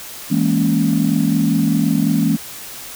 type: chord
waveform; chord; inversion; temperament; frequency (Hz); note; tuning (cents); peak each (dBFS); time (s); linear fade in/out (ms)
sine; A# half-diminished seventh; second; equal; 164.81 / 207.7 / 233.1 / 277.2; E3 / G#3 / A#3 / C#4; 0 / 0 / 0 / 0; -18; 0.3-2.37; 20
effects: tanh soft clip ceiling -5 dBFS + white hiss -33 dBFS RMS until 2.95 s